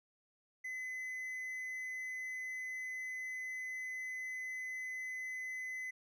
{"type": "tone", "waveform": "triangle", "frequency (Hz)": 2026, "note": "B6", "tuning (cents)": 44, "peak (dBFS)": -38, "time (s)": [0.64, 5.91], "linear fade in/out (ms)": 10, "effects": []}